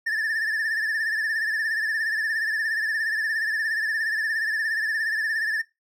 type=tone with vibrato; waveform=triangle; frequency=1760 Hz; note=A6; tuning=in tune; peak=-21 dBFS; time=0.06-5.62 s; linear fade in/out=10 ms; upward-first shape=triangle; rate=17 Hz; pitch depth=87 cents each way; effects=noise-tail reverb RT60 0.2 s tail -19 dB re dry